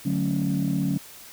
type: chord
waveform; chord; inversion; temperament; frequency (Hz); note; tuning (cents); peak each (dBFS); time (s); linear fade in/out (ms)
sine; D major seventh; none; equal; 146.83 / 185 / 220 / 277.2; D3 / F#3 / A3 / C#4; 0 / 0 / 0 / 0; -26 / -25 / -30 / -26; 0.05-0.98; 10
effects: tanh soft clip ceiling -16 dBFS + white hiss -45 dBFS RMS until 1.32 s